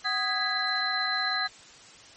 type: tone cluster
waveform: sine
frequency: 753 / 1248 / 1656 / 1985 / 4069 Hz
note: F#5 / D#6 / G#6 / B6 / C8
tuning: +30 / +5 / -5 / +8 / -49 cents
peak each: -34 / -33 / -30 / -35 / -29 dBFS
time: 0.04-1.48 s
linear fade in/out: 20 ms
effects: white hiss -50 dBFS RMS until 2.16 s + MP3 32 kbps